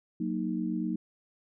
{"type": "chord", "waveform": "sine", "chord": "D# minor", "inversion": "first", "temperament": "equal", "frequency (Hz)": [185, 233.1, 311.1], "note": ["F#3", "A#3", "D#4"], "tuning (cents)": [0, 0, 0], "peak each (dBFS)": -33, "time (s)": [0.2, 0.96], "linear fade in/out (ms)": 5, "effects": []}